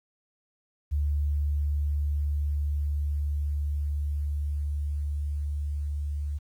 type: tone with level ramp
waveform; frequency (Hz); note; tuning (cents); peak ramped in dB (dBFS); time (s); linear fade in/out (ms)
sine; 73; D2; -10; -23 to -28; 0.91-6.39; 20
effects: 10-bit